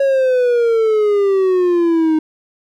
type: exponential sweep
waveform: triangle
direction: down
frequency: 554.4 to 310 Hz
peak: -9 dBFS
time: 0-2.19 s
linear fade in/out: 5 ms
effects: none